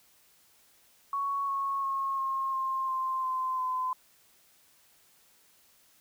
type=tone with pitch steps; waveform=sine; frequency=1113 / 1099.6 / 1086.3 / 1073.2 / 1060.3 / 1047.5 / 1034.9 / 1022.4 Hz; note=C#6 / C#6 / C#6 / C6 / C6 / C6 / C6 / C6; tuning=+7 / -14 / -35 / +44 / +23 / +2 / -19 / -40 cents; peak=-28 dBFS; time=1.13-3.93 s; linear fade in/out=2 ms; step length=350 ms; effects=white hiss -63 dBFS RMS until 6 s